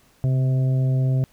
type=harmonic tone with a mistuned harmonic; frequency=129.7 Hz; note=C3; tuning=15 cents flat; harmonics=1 / 2 / 3 / 4 / 5; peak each=-17 / -33 / -37 / -39 / -37 dBFS; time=0.24-1.24 s; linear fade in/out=0 ms; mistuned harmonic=1; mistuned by=+29 cents; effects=pink hiss -58 dBFS RMS until 1.32 s

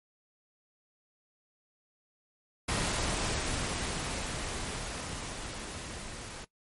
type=noise with level ramp; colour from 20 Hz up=pink; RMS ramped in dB=-30 to -43 dBFS; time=2.68-6.45 s; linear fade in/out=10 ms; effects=noise-tail reverb RT60 0.1 s tail -19 dB re dry + MP3 48 kbps

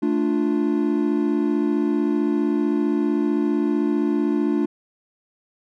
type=chord; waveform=triangle; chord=D minor; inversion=second; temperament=equal; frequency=220 / 293.7 / 349.2 Hz; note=A3 / D4 / F4; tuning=0 / 0 / 0 cents; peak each=-22 / -19 / -22 dBFS; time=0.02-4.66 s; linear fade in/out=10 ms; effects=none

